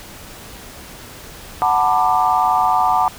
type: chord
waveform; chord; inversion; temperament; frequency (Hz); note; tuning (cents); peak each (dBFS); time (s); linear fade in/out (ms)
sine; B minor seventh; second; just; 740.8 / 889 / 987.8 / 1185.3; F#5 / A5 / B5 / D6; +2 / +18 / 0 / +16; -17 / -18 / -20 / -19; 1.62-3.08; 0
effects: pink hiss -37 dBFS RMS until 3.18 s